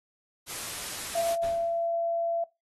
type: noise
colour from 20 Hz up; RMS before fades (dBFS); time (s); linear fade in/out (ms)
white; -36; 0.46-1.37; 50
type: tone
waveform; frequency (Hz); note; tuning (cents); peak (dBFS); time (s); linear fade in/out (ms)
sine; 675; E5; +41; -26; 1.15-2.44; 5
type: noise with exponential decay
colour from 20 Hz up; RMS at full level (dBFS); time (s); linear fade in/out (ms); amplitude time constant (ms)
pink; -40; 1.43-1.94; 5; 110
effects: noise-tail reverb RT60 0.2 s tail -19 dB re dry + AAC 32 kbps